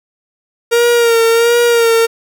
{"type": "tone with vibrato", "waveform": "45% pulse", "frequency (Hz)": 466.2, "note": "A#4", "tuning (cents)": 0, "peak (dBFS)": -8, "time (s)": [0.71, 2.07], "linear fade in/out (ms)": 20, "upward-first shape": "sine", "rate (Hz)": 1.4, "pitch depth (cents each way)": 39, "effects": []}